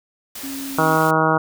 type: noise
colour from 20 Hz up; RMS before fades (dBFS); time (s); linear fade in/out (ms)
white; -33; 0.35-1.11; 5
type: tone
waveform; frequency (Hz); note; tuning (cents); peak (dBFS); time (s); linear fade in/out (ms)
sine; 273; C#4; -26; -28; 0.43-0.96; 10
type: harmonic tone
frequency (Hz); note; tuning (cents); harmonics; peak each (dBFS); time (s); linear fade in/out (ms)
158.8; D#3; +36; 1 / 2 / 3 / 4 / 5 / 6 / 7 / 8 / 9; -23 / -23 / -23 / -23 / -23 / -23 / -23 / -23 / -23; 0.78-1.38; 5
effects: none